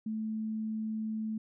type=tone; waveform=sine; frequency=218.5 Hz; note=A3; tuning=12 cents flat; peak=-32 dBFS; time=0.06-1.38 s; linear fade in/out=5 ms; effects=none